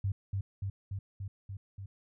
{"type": "tone with echo", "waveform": "sine", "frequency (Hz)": 98, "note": "G2", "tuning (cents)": 0, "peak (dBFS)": -28, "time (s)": [0.04, 0.12], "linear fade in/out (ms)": 5, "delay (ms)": 290, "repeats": 6, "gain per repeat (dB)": -2, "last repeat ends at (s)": 1.86, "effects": []}